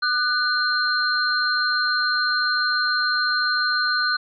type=tone cluster; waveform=sine; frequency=1207 / 1486 / 4173 Hz; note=D6 / F#6 / C8; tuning=+47 / +7 / -5 cents; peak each=-26 / -21 / -24 dBFS; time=0.02-4.17 s; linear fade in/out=10 ms; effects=none